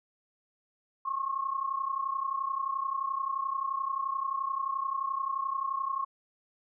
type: tone pair together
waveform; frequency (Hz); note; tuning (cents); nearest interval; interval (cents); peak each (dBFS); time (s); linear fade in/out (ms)
sine; 1075 / 1106.5; C6 / C#6; +47 / -3; minor second; 50; -31 / -34; 1.05-6.05; 10
effects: none